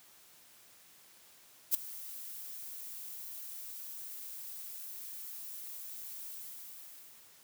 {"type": "noise with ADSR envelope", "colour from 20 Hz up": "violet", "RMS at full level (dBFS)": -25, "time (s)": [1.71, 7.39], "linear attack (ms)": 34, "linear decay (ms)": 8, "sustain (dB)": -20, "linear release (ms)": 1100, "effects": ["white hiss -60 dBFS RMS until 7.43 s", "high-pass 80 Hz 12 dB/octave"]}